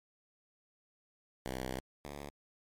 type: tone pair in turn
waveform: 5% pulse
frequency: 64.3 / 71.81 Hz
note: C2 / D2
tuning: -30 / -38 cents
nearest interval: major second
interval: 192 cents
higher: second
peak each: -26 / -32 dBFS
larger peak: first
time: 1.46-1.8 / 2.05-2.3 s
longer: first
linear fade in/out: 0 ms
effects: MP3 64 kbps